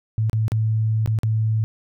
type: tone with dropouts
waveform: sine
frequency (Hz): 110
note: A2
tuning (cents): 0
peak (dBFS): -17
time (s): 0.18-1.64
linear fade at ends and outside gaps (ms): 0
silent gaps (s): 0.297-0.331 / 0.481-0.519 / 1.06-1.075 / 1.188-1.233
effects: none